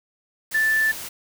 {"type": "tone in noise", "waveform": "sine", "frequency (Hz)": 1760, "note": "A6", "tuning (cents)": 0, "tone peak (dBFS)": -17, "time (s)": [0.54, 0.92], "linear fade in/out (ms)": 10, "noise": "white", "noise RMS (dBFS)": -34, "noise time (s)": [0.51, 1.09], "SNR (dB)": 14, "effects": []}